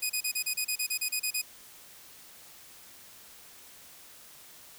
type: tone bursts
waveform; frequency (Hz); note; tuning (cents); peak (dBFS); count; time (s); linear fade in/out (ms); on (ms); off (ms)
10% pulse; 2489; D#7; 0; -19; 13; 0.02-1.418; 10; 78; 32
effects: white hiss -52 dBFS RMS until 4.78 s